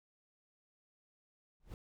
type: noise with exponential growth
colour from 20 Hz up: brown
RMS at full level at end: -39 dBFS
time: 1.6-1.74 s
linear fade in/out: 1 ms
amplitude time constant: 30 ms
effects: none